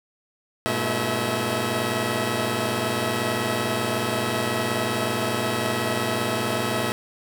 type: tone cluster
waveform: 10% pulse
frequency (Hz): 100.1 / 120.8 / 216.2 / 333.8 / 644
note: G2 / B2 / A3 / E4 / E5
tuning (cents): +37 / -38 / -30 / +22 / -41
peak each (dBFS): -25 / -19 / -20 / -24 / -21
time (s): 0.66-6.92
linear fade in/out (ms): 0
effects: none